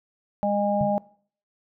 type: harmonic tone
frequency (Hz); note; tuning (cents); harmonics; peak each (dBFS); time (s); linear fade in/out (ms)
204.1; G#3; -30; 1 / 3 / 4; -26 / -24 / -26; 0.43-0.98; 0
type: tone with exponential decay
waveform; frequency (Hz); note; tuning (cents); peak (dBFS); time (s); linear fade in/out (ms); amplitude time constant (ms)
sine; 146.1; D3; -9; -21; 0.81-0.99; 0; 37
effects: noise-tail reverb RT60 0.5 s tail -21 dB re dry